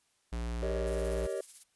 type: tone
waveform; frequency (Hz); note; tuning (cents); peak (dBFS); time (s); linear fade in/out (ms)
square; 58.27; A#1; 0; -34; 0.32-1.27; 10
type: chord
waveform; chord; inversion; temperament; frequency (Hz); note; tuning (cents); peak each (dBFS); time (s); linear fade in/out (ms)
triangle; Eb dominant seventh; first; just; 388.9 / 466.7 / 560 / 622.3; G4 / Bb4 / Db5 / Eb5; -14 / +2 / +18 / 0; -35 / -37 / -36 / -38; 0.62-1.41; 5
type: noise with tremolo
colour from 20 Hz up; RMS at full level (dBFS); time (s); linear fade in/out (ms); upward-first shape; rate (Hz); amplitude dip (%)
violet; -44; 0.86-1.64; 20; sine; 16; 55
effects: white hiss -73 dBFS RMS until 1.75 s + resampled to 24000 Hz